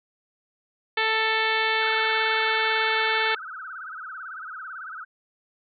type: harmonic tone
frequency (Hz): 441.7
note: A4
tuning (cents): +7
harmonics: 1 / 2 / 3 / 4 / 5 / 6 / 7 / 8 / 9 / 10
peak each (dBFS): -30 / -28 / -31 / -26 / -28 / -32 / -34 / -32 / -37 / -40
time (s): 0.97-3.35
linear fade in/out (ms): 5
type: tone with vibrato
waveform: sine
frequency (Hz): 1399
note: F6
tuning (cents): +3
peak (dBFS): -34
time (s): 1.81-5.05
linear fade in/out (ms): 20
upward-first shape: sine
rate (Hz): 18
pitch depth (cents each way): 190
effects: none